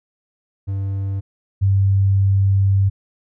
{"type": "tone pair in turn", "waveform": ["triangle", "sine"], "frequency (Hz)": [97.8, 97.8], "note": ["G2", "G2"], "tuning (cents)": [-4, -4], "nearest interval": "unison", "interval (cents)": 0, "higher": "neither", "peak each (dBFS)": [-18, -12], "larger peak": "second", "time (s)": [[0.67, 1.21], [1.61, 2.9]], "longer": "second", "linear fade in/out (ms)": 20, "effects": []}